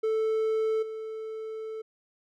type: tone with level steps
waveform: triangle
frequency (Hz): 440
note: A4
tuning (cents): 0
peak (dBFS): -22 / -32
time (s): 0.03-1.82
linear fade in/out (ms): 10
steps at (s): 0.82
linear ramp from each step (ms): 10
effects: none